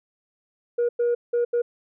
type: tone bursts at uneven times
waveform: sine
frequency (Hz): 477.7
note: A#4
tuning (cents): +42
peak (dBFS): -17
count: 4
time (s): 0.78-0.89 / 0.99-1.15 / 1.33-1.45 / 1.53-1.62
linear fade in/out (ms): 10
effects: tanh soft clip ceiling -17 dBFS